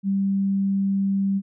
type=tone; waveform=sine; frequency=196 Hz; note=G3; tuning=in tune; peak=-19 dBFS; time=0.03-1.42 s; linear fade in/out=50 ms; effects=none